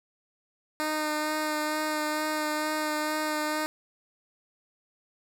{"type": "tone with vibrato", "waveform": "10% pulse", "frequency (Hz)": 305.9, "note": "D#4", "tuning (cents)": -29, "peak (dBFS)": -19, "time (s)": [0.8, 3.66], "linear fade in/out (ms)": 0, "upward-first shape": "sine", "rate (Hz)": 2.2, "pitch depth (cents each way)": 14, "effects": []}